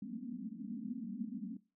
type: band-pass noise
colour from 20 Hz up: pink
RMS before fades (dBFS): -43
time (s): 0.02-1.57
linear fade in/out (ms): 5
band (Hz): 190 to 270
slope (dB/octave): 96
effects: noise-tail reverb RT60 0.3 s tail -19 dB re dry